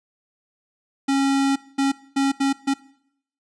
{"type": "tone bursts at uneven times", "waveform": "square", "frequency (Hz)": 274, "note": "C#4", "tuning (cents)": -20, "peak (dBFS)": -18, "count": 5, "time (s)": [[1.08, 1.56], [1.78, 1.92], [2.16, 2.32], [2.4, 2.53], [2.67, 2.74]], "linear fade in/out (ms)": 10, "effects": ["noise-tail reverb RT60 0.7 s tail -21 dB re dry", "resampled to 22050 Hz"]}